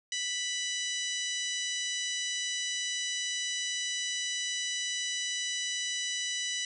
harmonic tone with a mistuned harmonic, 987.8 Hz, B5, in tune, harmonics 2 / 3 / 4 / 5 / 6 / 7 / 8 / 9, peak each -38 / -36 / -38 / -45 / -37 / -44 / -46 / -47 dBFS, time 0.12-6.65 s, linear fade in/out 2 ms, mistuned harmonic 9, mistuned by -42 cents, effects none

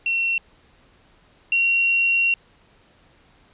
sine tone pair in turn, 2720 / 2744 Hz, F7 / F7, -46 / -31 cents, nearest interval unison, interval 15 cents, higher second, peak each -19 / -16 dBFS, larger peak second, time 0.06-0.38 / 1.52-2.34 s, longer second, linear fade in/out 2 ms, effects pink hiss -56 dBFS RMS until 3.53 s + resampled to 8000 Hz

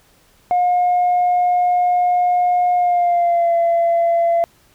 sine tone with pitch glide, 716 to 679.3 Hz, F5 to F5, +43 to -48 cents, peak -11 dBFS, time 0.51-4.44 s, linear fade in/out 0 ms, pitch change -91 cents, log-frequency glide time 2.75-3.55 s, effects tanh soft clip ceiling -10 dBFS + pink hiss -54 dBFS RMS until 4.74 s

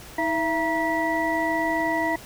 sine tone cluster, 319.8 / 670 / 947 / 1957 Hz, D#4 / E5 / A#5 / B6, +48 / +28 / +27 / -16 cents, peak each -27 dBFS, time 0.18-2.16 s, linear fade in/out 5 ms, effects pink hiss -43 dBFS RMS until 2.25 s

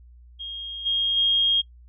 sine tone with level steps, 3246 Hz, G#7, 40 cents flat, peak -31 / -20 / -17 dBFS, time 0.39-1.62 s, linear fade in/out 20 ms, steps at 0.85 / 1.16 s, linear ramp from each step 20 ms, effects noise-tail reverb RT60 0.1 s tail -23 dB re dry + added 60 Hz sine -46 dBFS peak until 1.88 s

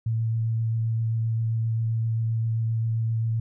sine tone with vibrato, 113.1 Hz, A2, 48 cents sharp, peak -22 dBFS, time 0.06-3.4 s, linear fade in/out 5 ms, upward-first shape triangle, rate 7.6 Hz, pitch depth 15 cents each way, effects none

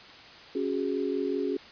sine chord, C# suspended fourth, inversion none, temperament equal, 277.2 / 370 / 415.3 Hz, C#4 / F#4 / G#4, 0 / 0 / 0 cents, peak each -31 dBFS, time 0.55-1.57 s, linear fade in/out 5 ms, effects white hiss -48 dBFS RMS until 1.71 s + resampled to 11025 Hz

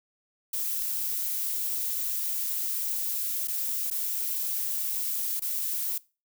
violet noise with dropouts, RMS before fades -30 dBFS, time 0.53-5.98 s, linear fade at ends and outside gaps 5 ms, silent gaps 3.474-3.481 / 3.902-3.911 / 5.397-5.419 s, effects noise-tail reverb RT60 0.3 s tail -21 dB re dry

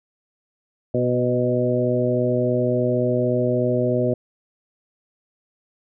harmonic tone with a mistuned harmonic, 123.47 Hz, B2, in tune, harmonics 1 / 2 / 3 / 4 / 5, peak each -24 / -24 / -24 / -24 / -24 dBFS, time 0.94-4.14 s, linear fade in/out 5 ms, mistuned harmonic 4, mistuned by +22 cents, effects none

